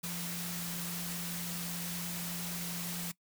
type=tone in noise; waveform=sine; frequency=173.5 Hz; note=F3; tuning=11 cents flat; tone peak=-40 dBFS; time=0.03-3.12 s; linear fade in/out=10 ms; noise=white; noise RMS=-40 dBFS; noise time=0.03-3.12 s; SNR=-3 dB; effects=noise-tail reverb RT60 0.1 s tail -21 dB re dry